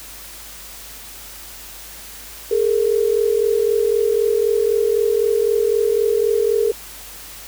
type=tone pair together; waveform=sine; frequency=415.3 / 459.2 Hz; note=G#4 / A#4; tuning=0 / -26 cents; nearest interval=major second; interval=174 cents; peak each=-17 dBFS; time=2.51-6.72 s; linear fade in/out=5 ms; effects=added 50 Hz sine -45 dBFS peak until 7.47 s + white hiss -37 dBFS RMS until 7.47 s